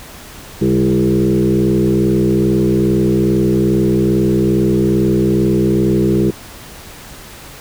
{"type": "tone with frequency modulation", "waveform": "sine", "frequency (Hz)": 267.1, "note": "C4", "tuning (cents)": 36, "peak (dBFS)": -10, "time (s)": [0.61, 6.31], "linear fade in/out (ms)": 10, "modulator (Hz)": 62.4, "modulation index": 2.4, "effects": ["pink hiss -35 dBFS RMS until 7.6 s"]}